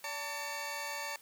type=tone cluster; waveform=20% pulse; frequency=576 / 898 / 2258 Hz; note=D5 / A5 / C#7; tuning=-34 / +35 / +31 cents; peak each=-39 / -35 / -38 dBFS; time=0.04-1.16 s; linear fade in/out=2 ms; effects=white hiss -59 dBFS RMS until 1.21 s + high-pass 80 Hz 12 dB/octave